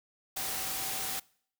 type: tone in noise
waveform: sine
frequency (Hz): 767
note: G5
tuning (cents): -38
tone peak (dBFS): -45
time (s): 0.36-1.2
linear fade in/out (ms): 10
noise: white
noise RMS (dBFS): -35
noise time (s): 0.36-1.2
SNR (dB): -13
effects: noise-tail reverb RT60 0.6 s tail -24 dB re dry